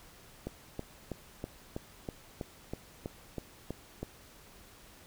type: click train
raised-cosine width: 2 ms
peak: -23 dBFS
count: 12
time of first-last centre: 0.47-4.03 s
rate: 3.09 Hz
effects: pink hiss -56 dBFS RMS until 5.06 s